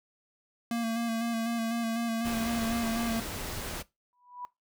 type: tone with vibrato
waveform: square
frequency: 230 Hz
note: A#3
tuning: 23 cents flat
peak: -29 dBFS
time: 0.71-3.2 s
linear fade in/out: 2 ms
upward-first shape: square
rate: 4 Hz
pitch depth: 24 cents each way
type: noise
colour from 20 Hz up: pink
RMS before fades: -37 dBFS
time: 2.24-3.83 s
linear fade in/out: 20 ms
type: tone with exponential growth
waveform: sine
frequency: 984 Hz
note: B5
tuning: 7 cents flat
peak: -34 dBFS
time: 4.13-4.45 s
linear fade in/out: 0 ms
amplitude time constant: 68 ms
effects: noise-tail reverb RT60 0.2 s tail -19 dB re dry